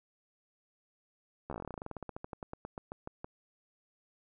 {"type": "slowing click train", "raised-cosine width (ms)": 1, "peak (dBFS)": -26, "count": 29, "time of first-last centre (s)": [1.5, 3.245], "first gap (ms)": 13, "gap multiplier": 1.1, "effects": []}